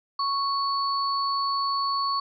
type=tone pair together; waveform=sine; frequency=1108.7 / 4440 Hz; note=C#6 / C#8; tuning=0 / +2 cents; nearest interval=2 octaves; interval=2402 cents; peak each=-24 / -30 dBFS; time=0.19-2.2 s; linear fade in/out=5 ms; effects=none